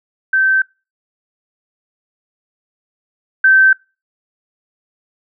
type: tone pair in turn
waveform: sine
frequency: 1549 / 1549 Hz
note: G6 / G6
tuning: -21 / -21 cents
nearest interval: unison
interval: 0 cents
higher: neither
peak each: -10 / -6 dBFS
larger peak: second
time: 0.33-0.62 / 3.44-3.73 s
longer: neither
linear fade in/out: 5 ms
effects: noise-tail reverb RT60 0.3 s tail -26 dB re dry